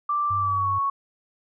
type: tone with pitch glide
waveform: sine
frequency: 1174.7 to 1108.8 Hz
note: D6 to C#6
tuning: 0 to 0 cents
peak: -21 dBFS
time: 0.09-0.9 s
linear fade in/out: 5 ms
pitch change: -100 cents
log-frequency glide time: 0.38-0.69 s
type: tone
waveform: sine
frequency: 98.7 Hz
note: G2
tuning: 12 cents sharp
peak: -30 dBFS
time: 0.3-0.79 s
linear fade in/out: 10 ms
effects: none